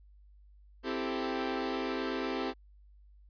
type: chord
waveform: sawtooth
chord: A minor seventh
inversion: first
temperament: equal with one note detuned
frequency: 261.6 / 331.5 / 392 / 440 Hz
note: C4 / E4 / G4 / A4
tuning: 0 / +10 / 0 / 0 cents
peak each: -32 / -35 / -33 / -36 dBFS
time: 0.83-2.54 s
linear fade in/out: 50 ms
effects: added 50 Hz sine -55 dBFS peak until 3.29 s + resampled to 11025 Hz